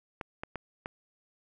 clicks, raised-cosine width 0.5 ms, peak -21 dBFS, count 4, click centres 0.212 / 0.435 / 0.557 / 0.859 s, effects none

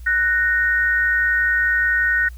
sine tone pair together, 1486.4 / 1855 Hz, F#6 / A#6, +7 / -9 cents, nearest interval major third, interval 384 cents, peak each -18 dBFS, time 0.06-2.29 s, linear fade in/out 10 ms, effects added 60 Hz sine -33 dBFS peak until 2.37 s + white hiss -54 dBFS RMS until 2.37 s

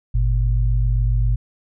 sine tone pair together, 49.13 / 116.54 Hz, G1 / A#2, +5 / 0 cents, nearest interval octave + minor third, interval 1495 cents, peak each -16 / -20 dBFS, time 0.14-1.36 s, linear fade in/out 10 ms, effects none

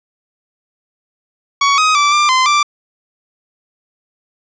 sawtooth tone with pitch steps, 1122 / 1258 / 1164 / 1188 / 1033 / 1176 Hz, C#6 / D#6 / D6 / D6 / C6 / D6, +21 / +19 / -16 / +20 / -22 / +2 cents, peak -6 dBFS, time 1.61-2.63 s, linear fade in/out 5 ms, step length 170 ms, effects resampled to 16000 Hz + 7-bit

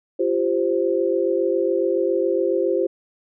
sine chord, F suspended second, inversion none, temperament equal with one note detuned, 344.8 / 392 / 523.3 Hz, F4 / G4 / C5, -22 / 0 / 0 cents, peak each -22 dBFS, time 0.19-2.87 s, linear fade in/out 10 ms, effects none

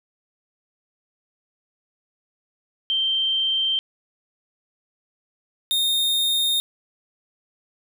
sine / 45% pulse tone pair in turn, 3136 / 3681 Hz, G7 / A#7, 0 / -23 cents, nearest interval minor third, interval 277 cents, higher second, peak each -19 dBFS, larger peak neither, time 2.9-3.79 / 5.71-6.6 s, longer neither, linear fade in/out 0 ms, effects none

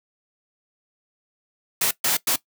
white noise bursts at uneven times, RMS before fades -21 dBFS, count 3, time 1.81-1.91 / 2.04-2.17 / 2.27-2.36 s, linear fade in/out 5 ms, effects noise-tail reverb RT60 0.1 s tail -18 dB re dry + high-pass 150 Hz 12 dB/octave

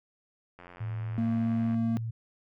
click train, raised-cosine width 0.5 ms, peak -33 dBFS, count 103, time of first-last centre 0.59-1.744 s, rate 88.4 Hz
sine tone with pitch glide, 110 to 113.81 Hz, A2 to A#2, 0 to -41 cents, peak -31 dBFS, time 0.8-2.11 s, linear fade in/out 10 ms, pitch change +59 cents, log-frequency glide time 0.96-1.74 s
triangle tone, 228.8 Hz, A#3, 32 cents flat, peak -24 dBFS, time 1.18-1.97 s, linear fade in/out 0 ms
effects none

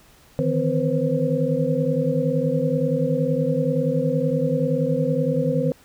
sine tone cluster, 151.1 / 161.7 / 255.4 / 489.1 / 527 Hz, D3 / E3 / C4 / B4 / C5, +50 / -33 / -42 / -17 / +12 cents, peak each -25 dBFS, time 0.39-5.72 s, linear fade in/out 0 ms, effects pink hiss -53 dBFS RMS until 5.84 s

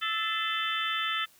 harmonic tone with a mistuned harmonic, 438.8 Hz, A4, 5 cents flat, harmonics 3 / 4 / 5 / 6 / 7 / 8, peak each -32 / -35 / -37 / -37 / -35 / -35 dBFS, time 0.01-1.26 s, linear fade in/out 20 ms, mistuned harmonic 5, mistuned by -120 cents, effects white hiss -60 dBFS RMS until 1.39 s

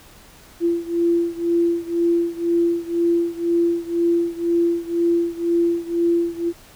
sine beating tone pair, 340 / 342 Hz, F4 / F4, -46 / -36 cents, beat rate 2 Hz, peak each -19 / -21 dBFS, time 0.6-6.53 s, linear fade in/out 50 ms, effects pink hiss -47 dBFS RMS until 6.75 s

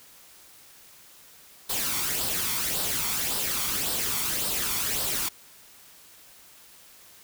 white noise with flanger, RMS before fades -28 dBFS, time 1.69-5.29 s, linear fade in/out 10 ms, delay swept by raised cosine 0.22 to 0.91 ms, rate 1.8 Hz, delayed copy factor +0.5, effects white hiss -52 dBFS RMS until 7.23 s

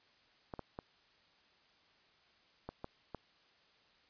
clicks, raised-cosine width 1 ms, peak -28 dBFS, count 6, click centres 0.538 / 0.593 / 0.789 / 2.69 / 2.844 / 3.147 s, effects white hiss -68 dBFS RMS until 4.09 s + resampled to 11025 Hz

